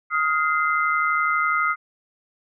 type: tone cluster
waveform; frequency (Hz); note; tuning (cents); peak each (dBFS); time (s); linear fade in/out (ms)
sine; 1255 / 1407 / 2070; D#6 / F6 / C7; +15 / +12 / -19; -21 / -24 / -25; 0.1-1.76; 50
effects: none